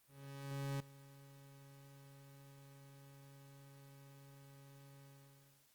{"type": "tone with ADSR envelope", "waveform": "40% pulse", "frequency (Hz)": 138.59, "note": "C#3", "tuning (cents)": 0, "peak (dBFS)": -37, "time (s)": [0.07, 5.69], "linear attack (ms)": 730, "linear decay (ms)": 5, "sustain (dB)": -20, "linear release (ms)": 660, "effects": ["white hiss -72 dBFS RMS until 5.74 s", "Opus 32 kbps"]}